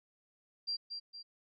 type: tone with echo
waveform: sine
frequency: 4739 Hz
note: D8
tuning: 15 cents sharp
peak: -33 dBFS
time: 0.67-0.77 s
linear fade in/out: 20 ms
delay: 230 ms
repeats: 2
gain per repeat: -6 dB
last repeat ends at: 1.23 s
effects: none